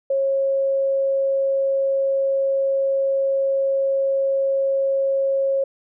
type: tone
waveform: sine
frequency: 544 Hz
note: C#5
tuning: 33 cents flat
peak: -17 dBFS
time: 0.1-5.64 s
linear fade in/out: 5 ms
effects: none